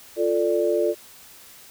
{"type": "chord", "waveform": "sine", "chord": "D minor", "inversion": "first", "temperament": "equal with one note detuned", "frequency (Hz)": [349.2, 442.5, 587.3], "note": ["F4", "A4", "D5"], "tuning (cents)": [0, 10, 0], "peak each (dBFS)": -23, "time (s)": [0.16, 0.95], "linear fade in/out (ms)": 50, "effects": ["white hiss -47 dBFS RMS until 1.7 s"]}